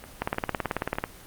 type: two click trains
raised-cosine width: 0.5 ms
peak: -10 / -24 dBFS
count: 16 / 4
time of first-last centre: 0.22-1.04 / 0.04-0.955 s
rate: 18.3 / 3.28 Hz
effects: pink hiss -47 dBFS RMS until 1.26 s + Opus 24 kbps